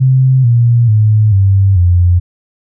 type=tone with pitch steps; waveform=sine; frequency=130.81 / 118.58 / 107.49 / 97.43 / 88.32 Hz; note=C3 / A#2 / A2 / G2 / F2; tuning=0 / +30 / -40 / -10 / +20 cents; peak=-5 dBFS; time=0-2.2 s; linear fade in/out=20 ms; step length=440 ms; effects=none